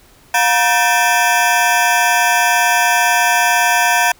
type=ring-modulated tone; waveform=20% pulse; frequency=831 Hz; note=G#5; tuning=1 cent sharp; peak=-3 dBFS; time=0.34-4.12 s; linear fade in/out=5 ms; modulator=119 Hz; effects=pink hiss -48 dBFS RMS until 4.19 s